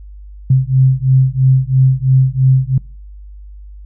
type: beating tone pair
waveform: sine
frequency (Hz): 130 / 133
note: C3 / C3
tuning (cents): -11 / +29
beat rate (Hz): 3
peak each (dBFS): -11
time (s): 0.5-2.78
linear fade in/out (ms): 5
effects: noise-tail reverb RT60 0.4 s tail -25 dB re dry + added 50 Hz sine -31 dBFS peak until 3.85 s